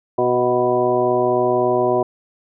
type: harmonic tone with a mistuned harmonic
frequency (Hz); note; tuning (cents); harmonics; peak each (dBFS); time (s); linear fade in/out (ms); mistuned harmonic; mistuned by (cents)
123.47; B2; 0; 1 / 2 / 3 / 4 / 5 / 6 / 8; -30 / -27 / -18 / -25 / -20 / -23 / -24; 0.18-2.03; 5; 5; +21
effects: none